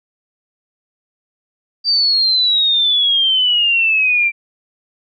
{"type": "exponential sweep", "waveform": "sine", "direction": "down", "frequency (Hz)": [4690, 2343], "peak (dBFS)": -11, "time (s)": [1.84, 4.32], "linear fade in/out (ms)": 50, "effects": []}